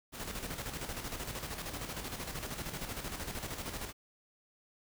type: noise with tremolo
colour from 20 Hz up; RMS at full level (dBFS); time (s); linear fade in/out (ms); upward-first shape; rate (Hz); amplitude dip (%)
pink; -39; 0.12-3.93; 50; square; 13; 50
effects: none